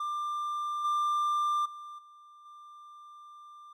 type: tone with level steps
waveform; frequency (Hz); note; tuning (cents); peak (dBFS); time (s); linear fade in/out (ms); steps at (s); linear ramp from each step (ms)
triangle; 1190; D6; +22; -29 / -24 / -40 / -50 / -46; 0-3.73; 5; 0.84 / 1.65 / 1.98 / 2.45; 10
effects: none